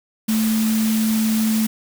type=tone in noise; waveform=sine; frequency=220 Hz; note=A3; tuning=in tune; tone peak=-16 dBFS; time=0.28-1.67 s; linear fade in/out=10 ms; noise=white; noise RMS=-28 dBFS; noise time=0.28-1.67 s; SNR=+9 dB; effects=none